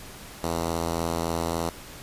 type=tone with notch filter; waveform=5% pulse; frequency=83.5 Hz; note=E2; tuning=23 cents sharp; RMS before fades=-28 dBFS; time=0.43-1.7 s; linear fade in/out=5 ms; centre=2400 Hz; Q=1.7; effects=pink hiss -43 dBFS RMS until 2.02 s + resampled to 32000 Hz